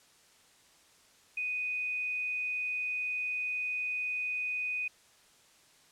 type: tone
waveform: sine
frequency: 2489 Hz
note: D#7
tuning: in tune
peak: -31 dBFS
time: 1.37-4.88 s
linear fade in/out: 5 ms
effects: white hiss -62 dBFS RMS until 5.91 s + low-pass 9000 Hz 12 dB/octave

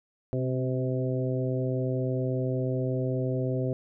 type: harmonic tone with a mistuned harmonic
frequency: 128.6 Hz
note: C3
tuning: 30 cents flat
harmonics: 1 / 2 / 3 / 4 / 5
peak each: -28 / -33 / -33 / -34 / -38 dBFS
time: 0.33-3.73 s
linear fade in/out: 0 ms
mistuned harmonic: 2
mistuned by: +34 cents
effects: none

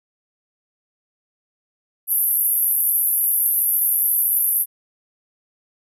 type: band-pass noise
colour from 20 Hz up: pink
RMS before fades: -19 dBFS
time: 2.07-4.66 s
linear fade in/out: 50 ms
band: 11000 to 13000 Hz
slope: 96 dB/octave
effects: none

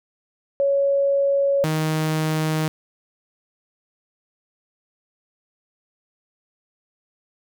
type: tone pair in turn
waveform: sine / sawtooth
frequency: 557 / 156.68 Hz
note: C#5 / D#3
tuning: +8 / +12 cents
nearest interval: octave + minor seventh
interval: 2196 cents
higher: first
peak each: -16 dBFS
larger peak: neither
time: 0.6-1.64 / 1.64-2.68 s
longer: neither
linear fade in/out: 0 ms
effects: none

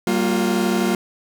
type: tone cluster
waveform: 40% pulse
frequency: 192.9 / 231.6 / 353.5 Hz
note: G3 / A#3 / F4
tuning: -28 / -11 / +21 cents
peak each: -21 dBFS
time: 0.07-0.95 s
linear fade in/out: 2 ms
effects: none

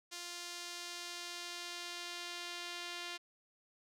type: tone with band-pass filter sweep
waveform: sawtooth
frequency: 349.2 Hz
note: F4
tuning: in tune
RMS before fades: -45 dBFS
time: 0.11-3.18 s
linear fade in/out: 20 ms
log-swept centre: 5500 to 3500 Hz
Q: 1.1
effects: none

